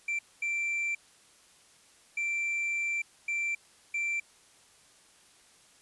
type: tone bursts at uneven times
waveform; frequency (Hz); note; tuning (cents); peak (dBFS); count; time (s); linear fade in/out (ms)
triangle; 2349; D7; 0; -27; 5; 0.08-0.19 / 0.42-0.95 / 2.17-3.02 / 3.28-3.55 / 3.94-4.2; 5
effects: white hiss -60 dBFS RMS until 5.81 s + resampled to 24000 Hz